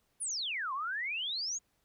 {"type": "exponential two-way sweep", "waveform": "sine", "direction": "down then up", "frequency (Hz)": [10480, 1020, 6890], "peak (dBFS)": -33, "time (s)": [0.2, 1.59], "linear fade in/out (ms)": 20, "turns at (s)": 0.73, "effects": ["pink hiss -75 dBFS RMS until 1.84 s"]}